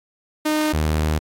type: tone pair in turn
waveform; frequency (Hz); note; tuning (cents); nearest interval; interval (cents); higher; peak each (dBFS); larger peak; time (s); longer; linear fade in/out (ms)
sawtooth; 306.6 / 77.36; D#4 / D#2; -25 / -9; 2 octaves; 2384; first; -14; neither; 0.45-0.73 / 0.73-1.19; second; 10
effects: AAC 64 kbps